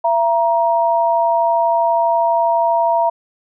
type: tone pair together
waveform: sine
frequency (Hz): 674 / 941.7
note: E5 / A#5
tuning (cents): +38 / +17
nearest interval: tritone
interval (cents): 579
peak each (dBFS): -15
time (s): 0.04-3.1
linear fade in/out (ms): 10
effects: none